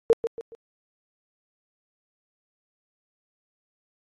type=tone with echo; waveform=sine; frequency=457.8 Hz; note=A#4; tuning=31 cents flat; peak=-13 dBFS; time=0.1-0.13 s; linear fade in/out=0 ms; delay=140 ms; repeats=3; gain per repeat=-9 dB; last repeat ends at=0.55 s; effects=AAC 32 kbps